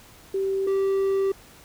sine / triangle tone pair in turn, 387.8 / 389.4 Hz, G4 / G4, -19 / -12 cents, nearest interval unison, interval 7 cents, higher second, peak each -22 / -18 dBFS, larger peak second, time 0.34-0.67 / 0.67-1.32 s, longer second, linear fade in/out 5 ms, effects pink hiss -50 dBFS RMS until 1.64 s

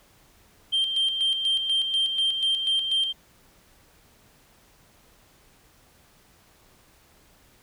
sine tone with tremolo, 3158 Hz, G7, 12 cents sharp, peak -18 dBFS, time 0.72-3.13 s, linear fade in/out 20 ms, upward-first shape square, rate 4.1 Hz, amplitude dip 55%, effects tanh soft clip ceiling -18 dBFS + pink hiss -58 dBFS RMS until 7.62 s

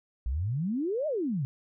sine exponential two-way sweep, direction up then down, 56 to 643 to 124.2 Hz, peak -27 dBFS, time 0.26-1.45 s, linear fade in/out 0 ms, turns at 1.07 s, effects none

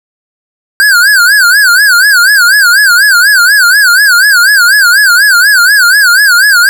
square tone with vibrato, 1542 Hz, G6, 29 cents flat, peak -3 dBFS, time 0.8-6.69 s, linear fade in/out 0 ms, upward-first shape sine, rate 4.1 Hz, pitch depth 170 cents each way, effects none

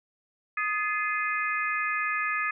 harmonic tone with a mistuned harmonic, 415.3 Hz, G#4, in tune, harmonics 3 / 4 / 5 / 6, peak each -30 / -31 / -32 / -33 dBFS, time 0.57-2.51 s, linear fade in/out 5 ms, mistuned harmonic 4, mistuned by +55 cents, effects none

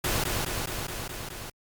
pink noise with echo, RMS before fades -27 dBFS, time 0.04-0.24 s, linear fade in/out 5 ms, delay 210 ms, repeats 6, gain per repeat -2 dB, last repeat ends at 1.5 s, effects Opus 48 kbps

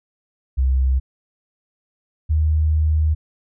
sine tone pair in turn, 65.41 / 77.6 Hz, C2 / D#2, 0 / -4 cents, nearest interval minor third, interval 296 cents, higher second, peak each -14 dBFS, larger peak neither, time 0.57-1 / 2.29-3.15 s, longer second, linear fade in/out 20 ms, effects none

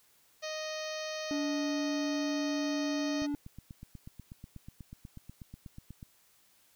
harmonic tone, 622 Hz, D#5, 1 cent flat, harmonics 1 / 2 / 3 / 4 / 5 / 6 / 7 / 8 / 9 / 10, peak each -38 / -47 / -45 / -47 / -49 / -50 / -46 / -51 / -49 / -50 dBFS, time 0.42-3.27 s, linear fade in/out 20 ms
triangle tone, 289.5 Hz, D4, 25 cents flat, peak -29 dBFS, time 1.31-3.35 s, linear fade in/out 0 ms
click train, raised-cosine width 5 ms, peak -33 dBFS, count 24, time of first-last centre 3.22-6.028 s, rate 8.19 Hz
effects white hiss -66 dBFS RMS until 6.75 s

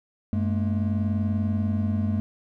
triangle tone cluster, 95.3 / 211.7 / 232.1 Hz, G2 / G#3 / A#3, -48 / +33 / -7 cents, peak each -23 / -24 / -29 dBFS, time 0.33-2.2 s, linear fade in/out 0 ms, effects none

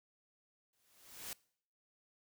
white noise with exponential growth, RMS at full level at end -42 dBFS, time 0.73-1.33 s, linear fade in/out 2 ms, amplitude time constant 130 ms, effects noise-tail reverb RT60 0.6 s tail -23 dB re dry

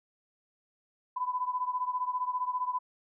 sine beating tone pair, 997 / 1012 Hz, B5 / B5, +16 / +42 cents, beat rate 15 Hz, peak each -31 / -34 dBFS, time 1.16-2.79 s, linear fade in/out 10 ms, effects none

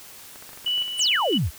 clicks, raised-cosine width 0.5 ms, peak -29 dBFS, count 12, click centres 0.359 / 0.425 / 0.492 / 0.532 / 0.575 / 0.646 / 0.678 / 0.779 / 0.818 / 0.88 / 0.994 / 1.058 s
sine tone with tremolo, 2960 Hz, F#7, in tune, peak -21 dBFS, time 0.66-1.38 s, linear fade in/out 5 ms, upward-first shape square, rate 3 Hz, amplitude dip 55%
sine exponential sweep, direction down, 10548 to 59.4 Hz, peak -20 dBFS, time 0.97-1.51 s, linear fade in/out 50 ms
effects white hiss -44 dBFS RMS until 1.58 s

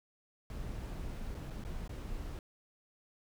brown noise with dropouts, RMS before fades -41 dBFS, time 0.5-2.39 s, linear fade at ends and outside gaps 1 ms, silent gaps 1.345-1.349 / 1.501-1.505 / 1.639-1.649 / 1.878-1.893 s, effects none

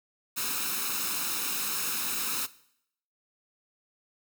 white noise with comb filter, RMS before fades -31 dBFS, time 0.36-2.47 s, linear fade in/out 20 ms, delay 0.76 ms, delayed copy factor +0.65, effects noise-tail reverb RT60 0.7 s tail -18 dB re dry + high-pass 200 Hz 12 dB/octave

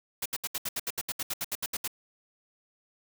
white noise bursts, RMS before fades -32 dBFS, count 16, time 0.22-1.877 s, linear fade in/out 5 ms, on 37 ms, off 71 ms, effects none

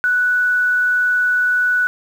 sine tone with frequency modulation, 1480 Hz, F#6, in tune, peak -13 dBFS, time 0.04-1.87 s, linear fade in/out 0 ms, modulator 21.5 Hz, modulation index 0.24, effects 7-bit

